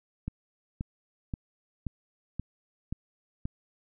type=click train; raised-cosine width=5 ms; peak=-20 dBFS; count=7; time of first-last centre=0.28-3.455 s; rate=1.89 Hz; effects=none